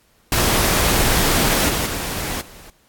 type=noise with level steps; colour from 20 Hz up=pink; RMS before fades=-17 / -21 / -25 / -42 dBFS; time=0.32-2.7 s; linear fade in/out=2 ms; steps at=1.69 / 1.86 / 2.41 s; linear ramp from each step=2 ms; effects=pink hiss -58 dBFS RMS until 2.88 s + AAC 64 kbps